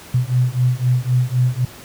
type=beating tone pair; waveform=sine; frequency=123.5 / 127.4 Hz; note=B2 / C3; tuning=0 / -46 cents; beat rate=3.9 Hz; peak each=-17 dBFS; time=0.14-1.65 s; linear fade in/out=5 ms; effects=pink hiss -39 dBFS RMS until 1.84 s + high-pass 60 Hz 12 dB/octave